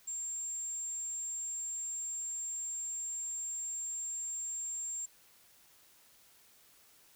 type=tone; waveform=sine; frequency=7400 Hz; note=A#8; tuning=14 cents flat; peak=-36 dBFS; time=0.07-5.06 s; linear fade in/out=10 ms; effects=white hiss -63 dBFS RMS until 7.15 s